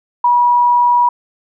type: tone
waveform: sine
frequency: 968 Hz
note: B5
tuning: 35 cents flat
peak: -8 dBFS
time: 0.24-1.09 s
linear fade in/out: 5 ms
effects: none